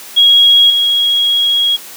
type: tone with level steps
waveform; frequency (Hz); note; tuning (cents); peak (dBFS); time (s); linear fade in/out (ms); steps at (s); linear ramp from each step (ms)
sine; 3305; G#7; -9; -4 / -9; 0.16-1.77; 20; 0.7; 2
effects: white hiss -32 dBFS RMS until 1.96 s + high-pass 200 Hz 12 dB/octave